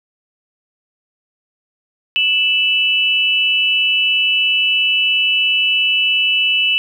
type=tone pair together; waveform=sine; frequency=2637 / 2960 Hz; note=E7 / F#7; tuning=0 / 0 cents; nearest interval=major second; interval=200 cents; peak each=-15 dBFS; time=2.16-6.78 s; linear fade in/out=0 ms; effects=8-bit